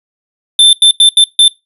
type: tone bursts at uneven times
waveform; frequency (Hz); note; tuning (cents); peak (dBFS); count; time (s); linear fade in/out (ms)
square; 3555; A7; +17; -3; 5; 0.59-0.73 / 0.82-0.91 / 1-1.09 / 1.17-1.24 / 1.39-1.48; 2
effects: noise-tail reverb RT60 0.2 s tail -20 dB re dry + resampled to 32000 Hz